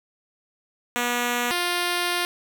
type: tone pair in turn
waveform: 5% pulse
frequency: 242.3 / 351.9 Hz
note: B3 / F4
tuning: -33 / +13 cents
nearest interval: tritone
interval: 646 cents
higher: second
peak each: -11 dBFS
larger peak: neither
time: 0.96-1.51 / 1.51-2.25 s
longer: second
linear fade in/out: 0 ms
effects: none